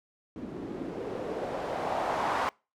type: noise with low-pass filter sweep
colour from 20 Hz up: blue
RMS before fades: -33 dBFS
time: 0.36-2.49 s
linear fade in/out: 0 ms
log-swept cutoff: 260 to 1000 Hz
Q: 2.1
effects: noise-tail reverb RT60 0.3 s tail -26 dB re dry